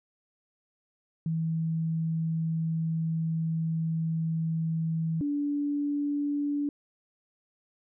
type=tone pair in turn; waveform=sine; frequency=162.2 / 289 Hz; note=E3 / D4; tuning=-28 / -28 cents; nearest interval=minor seventh; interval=1000 cents; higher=second; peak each=-26 dBFS; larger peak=neither; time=1.26-5.21 / 5.21-6.69 s; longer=first; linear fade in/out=2 ms; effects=none